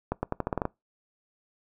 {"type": "accelerating click train", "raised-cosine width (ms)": 1, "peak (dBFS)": -13, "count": 9, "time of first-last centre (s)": [0.12, 0.654], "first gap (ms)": 110, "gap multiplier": 0.85, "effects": ["noise-tail reverb RT60 0.2 s tail -23 dB re dry"]}